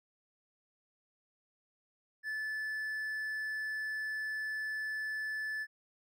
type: tone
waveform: triangle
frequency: 1740 Hz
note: A6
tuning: 20 cents flat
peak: -33 dBFS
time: 2.23-5.67 s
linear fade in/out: 50 ms
effects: none